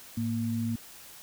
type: tone pair together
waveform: sine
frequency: 108.91 / 231 Hz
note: A2 / A#3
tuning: -17 / -16 cents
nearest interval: octave + minor second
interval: 1301 cents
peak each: -32 / -29 dBFS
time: 0.17-0.76 s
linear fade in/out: 5 ms
effects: white hiss -49 dBFS RMS until 1.22 s